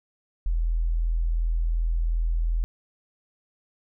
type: tone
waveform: sine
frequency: 41.37 Hz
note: E1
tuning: 7 cents sharp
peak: -21 dBFS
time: 0.46-2.64 s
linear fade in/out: 0 ms
effects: none